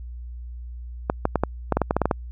clicks, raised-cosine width 1 ms, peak -5 dBFS, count 12, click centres 1.099 / 1.254 / 1.357 / 1.436 / 1.723 / 1.77 / 1.817 / 1.909 / 1.966 / 2.017 / 2.056 / 2.112 s, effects added 60 Hz sine -33 dBFS peak until 2.31 s

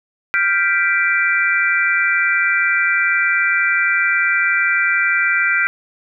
sine chord, G dominant seventh, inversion third, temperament equal, 1396.9 / 1568 / 1975.5 / 2349 Hz, F6 / G6 / B6 / D7, 0 / 0 / 0 / 0 cents, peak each -19 dBFS, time 0.34-5.67 s, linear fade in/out 0 ms, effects none

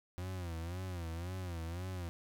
40% pulse tone with vibrato, 87.5 Hz, F2, 4 cents sharp, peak -38 dBFS, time 0.18-2.09 s, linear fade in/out 0 ms, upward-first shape sine, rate 1.9 Hz, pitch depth 120 cents each way, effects none

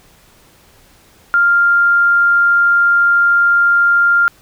sine tone, 1396.9 Hz, F6, in tune, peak -8 dBFS, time 1.34-4.28 s, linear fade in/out 0 ms, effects pink hiss -48 dBFS RMS until 4.41 s

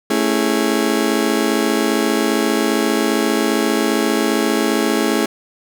35% pulse chord, A major seventh, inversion none, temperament just, 220 / 275 / 330 / 412.5 Hz, A3 / C#4 / E4 / G#4, 0 / -14 / +2 / -12 cents, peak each -19 dBFS, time 0.1-5.26 s, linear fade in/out 5 ms, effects none

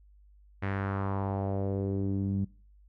sawtooth tone with low-pass filter sweep, 98 Hz, G2, in tune, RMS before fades -31 dBFS, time 0.62-2.45 s, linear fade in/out 10 ms, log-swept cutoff 2000 to 200 Hz, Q 2.5, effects noise-tail reverb RT60 0.4 s tail -22 dB re dry + added 50 Hz sine -55 dBFS peak until 2.88 s

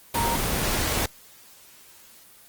sine tone in noise, 932.3 Hz, A#5, in tune, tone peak -24 dBFS, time 0.15-0.36 s, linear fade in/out 5 ms, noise pink, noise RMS -25 dBFS, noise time 0.14-1.06 s, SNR -2 dB, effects white hiss -51 dBFS RMS until 2.48 s + Opus 24 kbps

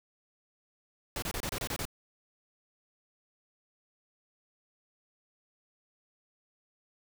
pink noise bursts, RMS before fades -35 dBFS, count 8, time 1.16-1.853 s, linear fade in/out 2 ms, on 63 ms, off 27 ms, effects none

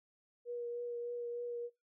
sine tone with vibrato, 478.6 Hz, A#4, 46 cents sharp, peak -38 dBFS, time 0.45-1.7 s, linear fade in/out 50 ms, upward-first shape triangle, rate 3.3 Hz, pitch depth 17 cents each way, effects noise-tail reverb RT60 0.2 s tail -19 dB re dry

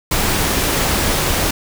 pink noise, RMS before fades -17 dBFS, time 0.11-1.51 s, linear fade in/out 5 ms, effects none

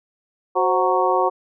harmonic tone with a mistuned harmonic, 185 Hz, F#3, in tune, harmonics 2 / 3 / 4 / 5 / 6, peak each -22 / -22 / -22 / -22 / -22 dBFS, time 0.55-1.3 s, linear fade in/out 20 ms, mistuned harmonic 3, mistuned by -89 cents, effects none

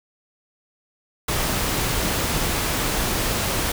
pink noise, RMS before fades -23 dBFS, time 1.28-3.72 s, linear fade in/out 5 ms, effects none

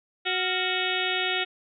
harmonic tone with a mistuned harmonic, 370 Hz, F#4, in tune, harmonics 1 / 2 / 4 / 5 / 6 / 7 / 8 / 9 / 10, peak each -33 / -33 / -33 / -33 / -33 / -33 / -33 / -33 / -33 dBFS, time 0.25-1.45 s, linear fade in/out 20 ms, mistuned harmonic 4, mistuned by -92 cents, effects none

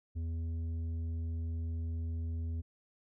sine tone with tanh clipping, 82.41 Hz, E2, in tune, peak -35 dBFS, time 0.15-2.62 s, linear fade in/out 20 ms, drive 7 dB, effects none

